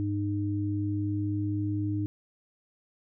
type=tone pair together; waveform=sine; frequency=102.05 / 305.8 Hz; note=G#2 / D#4; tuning=-30 / -30 cents; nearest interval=octave + perfect fifth; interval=1900 cents; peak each=-29 / -30 dBFS; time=0-2.06 s; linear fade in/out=0 ms; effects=none

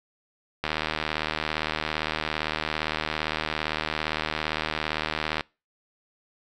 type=click train; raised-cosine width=0.3 ms; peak=-10 dBFS; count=371; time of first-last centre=0.64-5.408 s; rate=77.6 Hz; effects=noise-tail reverb RT60 0.3 s tail -25 dB re dry

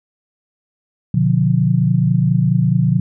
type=chord; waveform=sine; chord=B diminished; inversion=none; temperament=just; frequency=123.47 / 148.16 / 177.8 Hz; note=B2 / D3 / F3; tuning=0 / +16 / +31 cents; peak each=-16 dBFS; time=1.14-3 s; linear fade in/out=5 ms; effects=none

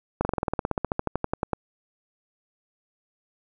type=slowing click train; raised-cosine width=1 ms; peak=-10 dBFS; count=21; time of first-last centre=0.21-1.533 s; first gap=40 ms; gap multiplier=1.05; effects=none

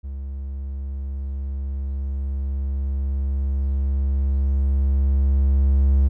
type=tone with level ramp; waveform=triangle; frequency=68.2 Hz; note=C#2; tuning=28 cents flat; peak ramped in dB=-26 to -11 dBFS; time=0.03-6.09 s; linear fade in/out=20 ms; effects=none

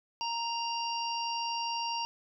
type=harmonic tone; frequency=932.3 Hz; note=A#5; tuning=in tune; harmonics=1 / 3 / 5 / 6; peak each=-33 / -38 / -40 / -41 dBFS; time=0.21-2.05 s; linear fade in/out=0 ms; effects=none

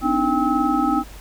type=tone cluster; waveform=sine; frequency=253.2 / 291.2 / 312.9 / 794 / 1292 Hz; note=B3 / D4 / D#4 / G5 / E6; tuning=+43 / -15 / +10 / +22 / -35 cents; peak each=-23 dBFS; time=0.01-1.04 s; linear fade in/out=50 ms; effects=added 50 Hz sine -38 dBFS peak until 1.2 s + pink hiss -44 dBFS RMS until 1.2 s

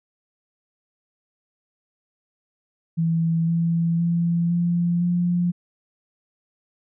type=tone with pitch steps; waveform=sine; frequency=164.81 / 167.4 / 170.03 / 172.7 / 175.42 Hz; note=E3 / E3 / F3 / F3 / F3; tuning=0 / +27 / -46 / -19 / +8 cents; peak=-18 dBFS; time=2.97-5.52 s; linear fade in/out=20 ms; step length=510 ms; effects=none

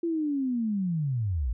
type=linear sweep; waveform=sine; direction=down; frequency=343.5 to 51.1 Hz; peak=-25 dBFS; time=0.03-1.53 s; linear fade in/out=5 ms; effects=none

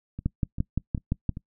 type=two click trains; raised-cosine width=5 ms; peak=-12 / -22 dBFS; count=7 / 4; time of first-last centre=0.26-1.293 / 0.19-1.371 s; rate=5.81 / 2.54 Hz; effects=noise-tail reverb RT60 0.1 s tail -24 dB re dry

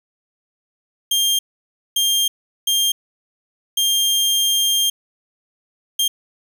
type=tone bursts at uneven times; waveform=sawtooth; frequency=3200 Hz; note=G7; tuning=35 cents sharp; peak=-12 dBFS; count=5; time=1.11-1.39 / 1.96-2.28 / 2.67-2.92 / 3.77-4.9 / 5.99-6.08 s; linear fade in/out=5 ms; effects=none

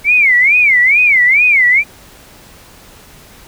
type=tone with vibrato; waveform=sine; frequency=2202 Hz; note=C#7; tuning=12 cents flat; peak=-6 dBFS; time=0.04-1.84 s; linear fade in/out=50 ms; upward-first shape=sine; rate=2.3 Hz; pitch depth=220 cents each way; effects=pink hiss -40 dBFS RMS until 3.47 s

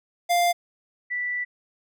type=tone pair in turn; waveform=square / sine; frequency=698.5 / 1968.8 Hz; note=F5 / B6; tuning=0 / -6 cents; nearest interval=octave + tritone; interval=1794 cents; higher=second; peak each=-19 / -25 dBFS; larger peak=first; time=0.29-0.53 / 1.1-1.45 s; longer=second; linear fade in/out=20 ms; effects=none

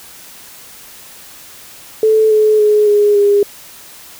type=tone with pitch steps; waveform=sine; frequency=436.9 / 429.1 / 421.5 / 414 / 406.7 Hz; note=A4 / A4 / G#4 / G#4 / G#4; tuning=-12 / -43 / +26 / -5 / -36 cents; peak=-7 dBFS; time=2.03-3.43 s; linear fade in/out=2 ms; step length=280 ms; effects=white hiss -37 dBFS RMS until 4.19 s

